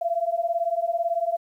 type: beating tone pair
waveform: sine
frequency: 670 / 688 Hz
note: E5 / F5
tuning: +28 / -26 cents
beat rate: 18 Hz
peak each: -25 dBFS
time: 0.01-1.37 s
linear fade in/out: 10 ms
effects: 10-bit